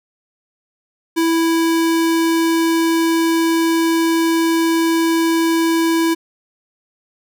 square tone, 329.6 Hz, E4, in tune, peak -14 dBFS, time 1.16-6.15 s, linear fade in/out 20 ms, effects none

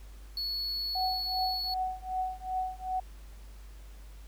triangle tone, 4394 Hz, C#8, 16 cents flat, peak -30 dBFS, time 0.37-1.74 s, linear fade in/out 2 ms
sine tone with tremolo, 746 Hz, F#5, 14 cents sharp, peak -27 dBFS, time 0.95-3 s, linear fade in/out 5 ms, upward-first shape triangle, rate 2.6 Hz, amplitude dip 100%
effects added 50 Hz sine -45 dBFS peak until 4.27 s + pink hiss -59 dBFS RMS until 4.27 s

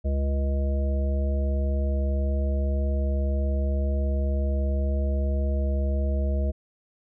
harmonic tone with a mistuned harmonic, 69.2 Hz, C#2, 2 cents flat, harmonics 1 / 3 / 5 / 7 / 9, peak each -22 / -34 / -39 / -39 / -35 dBFS, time 0.04-6.52 s, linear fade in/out 20 ms, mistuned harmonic 3, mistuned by -16 cents, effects none

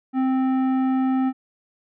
triangle tone with tanh clipping, 261.6 Hz, C4, in tune, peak -20 dBFS, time 0.13-1.33 s, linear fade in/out 50 ms, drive 16 dB, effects none

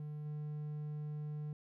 triangle tone with level steps, 150 Hz, D3, 37 cents sharp, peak -39 / -37 dBFS, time 0-1.53 s, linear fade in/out 2 ms, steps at 0.25 s, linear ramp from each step 10 ms, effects none

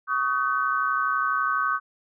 sine tone cluster, 1124 / 1256 / 1520 Hz, C#6 / D#6 / F#6, +24 / +16 / +46 cents, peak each -26 dBFS, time 0.07-1.8 s, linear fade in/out 50 ms, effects none

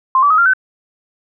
sine tone with pitch steps, 1051 / 1152.8 / 1264.4 / 1386.8 / 1521.1 Hz, C6 / D6 / D#6 / F6 / F#6, +7 / -33 / +27 / -13 / +47 cents, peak -8 dBFS, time 0.15-0.535 s, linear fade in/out 2 ms, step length 77 ms, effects none

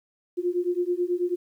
sine beating tone pair, 350 / 359.2 Hz, F4 / F4, +4 / +49 cents, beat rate 9.2 Hz, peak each -26 dBFS, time 0.37-1.36 s, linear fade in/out 20 ms, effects 10-bit

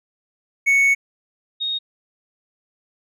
triangle / sine tone pair in turn, 2217 / 3729 Hz, C#7 / A#7, 0 / 0 cents, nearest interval major sixth, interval 900 cents, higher second, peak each -11 / -21 dBFS, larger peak first, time 0.66-0.95 / 1.6-1.79 s, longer first, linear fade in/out 20 ms, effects none

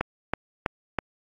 click train, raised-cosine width 0.5 ms, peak -9 dBFS, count 4, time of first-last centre 0.01-0.987 s, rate 3.07 Hz, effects AAC 48 kbps

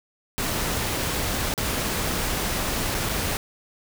pink noise with dropouts, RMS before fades -26 dBFS, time 0.38-3.37 s, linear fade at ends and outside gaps 0 ms, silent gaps 1.539-1.578 / 2.945-2.949 / 3.09-3.094 s, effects none

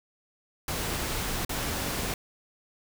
pink noise with dropouts, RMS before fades -31 dBFS, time 0.68-2.14 s, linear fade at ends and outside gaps 2 ms, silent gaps 1.449-1.493 s, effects none

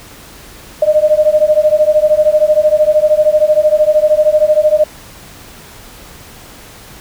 sine beating tone pair, 604 / 617 Hz, D5 / D#5, +48 / -15 cents, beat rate 13 Hz, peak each -10 dBFS, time 0.82-4.84 s, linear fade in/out 5 ms, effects pink hiss -36 dBFS RMS until 7 s

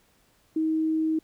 sine tone, 316.9 Hz, D#4, 32 cents sharp, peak -22 dBFS, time 0.56-1.19 s, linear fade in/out 5 ms, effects pink hiss -64 dBFS RMS until 1.23 s

